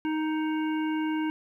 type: harmonic tone with a mistuned harmonic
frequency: 311.6 Hz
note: D#4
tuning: 3 cents sharp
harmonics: 1 / 3 / 5 / 7 / 9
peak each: -26 / -36 / -40 / -43 / -45 dBFS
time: 0.05-1.3 s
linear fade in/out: 0 ms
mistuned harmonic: 7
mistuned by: +31 cents
effects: 11-bit